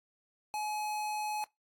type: tone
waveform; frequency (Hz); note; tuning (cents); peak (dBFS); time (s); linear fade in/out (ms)
square; 847; G#5; +34; -34; 0.54-1.44; 0
effects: noise-tail reverb RT60 0.2 s tail -24 dB re dry + AAC 64 kbps